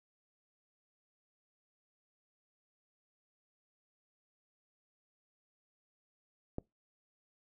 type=click; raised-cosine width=2 ms; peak=-23 dBFS; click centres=6.584 s; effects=noise-tail reverb RT60 0.2 s tail -25 dB re dry